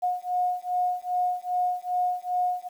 sine beating tone pair, 721 / 723.5 Hz, F#5 / F#5, -45 / -39 cents, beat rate 2.5 Hz, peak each -27 dBFS, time 0.02-2.69 s, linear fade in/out 20 ms, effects 9-bit

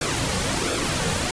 pink noise with flanger, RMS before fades -24 dBFS, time 0.01-1.31 s, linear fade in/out 5 ms, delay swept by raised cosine 1 to 3.1 ms, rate 1.4 Hz, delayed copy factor -0.6, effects resampled to 22050 Hz

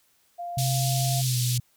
sine tone, 697 Hz, F5, 4 cents flat, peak -31 dBFS, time 0.38-1.22 s, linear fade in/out 20 ms
sine tone with pitch glide, 130.81 to 123.47 Hz, C3 to B2, 0 to 0 cents, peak -23 dBFS, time 0.57-1.6 s, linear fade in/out 5 ms, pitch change -100 cents, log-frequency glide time 1.21-1.38 s
pink band-pass noise, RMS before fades -31 dBFS, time 0.58-1.58 s, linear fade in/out 5 ms, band 3500 to 14000 Hz, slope 24 dB/octave
effects white hiss -65 dBFS RMS until 1.76 s

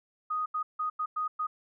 sine tone bursts at uneven times, 1244.5 Hz, D#6, in tune, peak -28 dBFS, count 6, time 0.3-0.46 / 0.54-0.63 / 0.79-0.9 / 0.99-1.06 / 1.16-1.28 / 1.39-1.47 s, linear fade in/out 10 ms, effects none

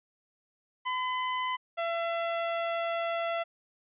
sawtooth tone pair in turn, 1013 / 673.6 Hz, B5 / E5, +44 / +37 cents, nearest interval perfect fifth, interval 707 cents, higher first, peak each -25 dBFS, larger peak neither, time 0.85-1.57 / 1.77-3.44 s, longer second, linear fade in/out 20 ms, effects resampled to 8000 Hz

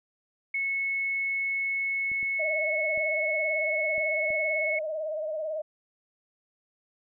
sine tone, 2197 Hz, C#7, 16 cents flat, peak -26 dBFS, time 0.54-4.79 s, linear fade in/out 5 ms
clicks, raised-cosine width 3 ms, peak -35 dBFS, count 5, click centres 2.117 / 2.229 / 2.976 / 3.98 / 4.305 s
sine tone with vibrato, 622 Hz, D#5, 1 cent flat, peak -29 dBFS, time 2.39-5.62 s, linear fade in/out 10 ms, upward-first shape triangle, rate 18 Hz, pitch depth 74 cents each way
effects none

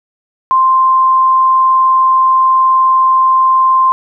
sine tone, 1046.5 Hz, C6, in tune, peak -6 dBFS, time 0.51-3.92 s, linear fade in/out 0 ms, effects none

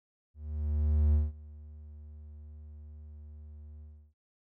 triangle tone with ADSR envelope, 75.2 Hz, D2, 42 cents sharp, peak -19 dBFS, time 0.34-4.14 s, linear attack 800 ms, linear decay 180 ms, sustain -24 dB, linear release 320 ms, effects none

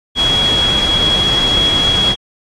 sine tone in noise, 3322 Hz, G#7, in tune, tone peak -11 dBFS, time 0.15-2.16 s, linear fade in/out 50 ms, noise pink, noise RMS -20 dBFS, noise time 0.15-2.16 s, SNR +6 dB, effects low-pass 6000 Hz 12 dB/octave + AAC 32 kbps

